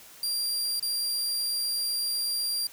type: tone with dropouts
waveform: sawtooth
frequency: 4756 Hz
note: D8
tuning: 21 cents sharp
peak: -24 dBFS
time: 0.23-2.67 s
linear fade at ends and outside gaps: 2 ms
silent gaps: 0.797-0.826 s
effects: white hiss -50 dBFS RMS until 2.72 s